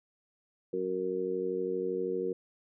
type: harmonic tone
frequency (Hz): 92.6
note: F#2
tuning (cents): +2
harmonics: 2 / 3 / 4 / 5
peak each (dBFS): -42 / -41 / -33 / -33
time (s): 0.73-2.33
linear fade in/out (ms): 5
effects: none